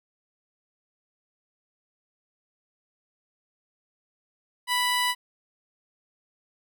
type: tone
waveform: 15% pulse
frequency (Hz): 987.8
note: B5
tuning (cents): 0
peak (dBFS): -16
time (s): 4.67-5.15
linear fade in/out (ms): 50
effects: none